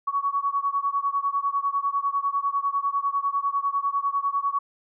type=beating tone pair; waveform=sine; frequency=1117 / 1127 Hz; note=C#6 / C#6; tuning=+13 / +28 cents; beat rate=10 Hz; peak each=-25 / -26 dBFS; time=0.07-4.59 s; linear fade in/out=10 ms; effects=none